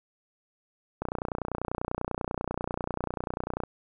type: click train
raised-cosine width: 1 ms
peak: -16 dBFS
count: 80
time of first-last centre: 1.02-3.636 s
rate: 30.2 Hz
effects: none